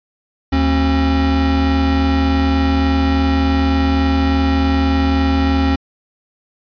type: tone pair together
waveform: square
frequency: 75.63 / 269.5 Hz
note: D#2 / C#4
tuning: -49 / -49 cents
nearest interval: octave + minor seventh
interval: 2200 cents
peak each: -16 dBFS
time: 0.52-5.76 s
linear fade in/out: 10 ms
effects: resampled to 11025 Hz